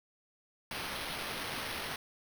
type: noise with sample-and-hold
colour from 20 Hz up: white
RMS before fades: -39 dBFS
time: 0.71-1.96 s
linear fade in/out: 2 ms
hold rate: 7350 Hz
effects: none